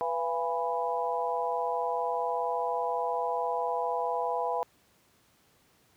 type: harmonic tone with a mistuned harmonic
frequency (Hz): 164.81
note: E3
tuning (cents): 0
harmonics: 3 / 4 / 5 / 6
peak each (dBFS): -33 / -33 / -33 / -33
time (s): 0.01-4.63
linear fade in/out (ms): 0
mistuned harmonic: 4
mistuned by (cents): +53
effects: pink hiss -65 dBFS RMS until 5.96 s + high-pass 80 Hz 12 dB/octave